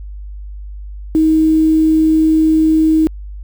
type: tone with quantisation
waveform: sine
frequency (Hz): 316.1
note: D#4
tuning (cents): +27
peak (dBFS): -8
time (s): 1.15-3.07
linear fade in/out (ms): 0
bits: 6
effects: added 50 Hz sine -26 dBFS peak until 3.43 s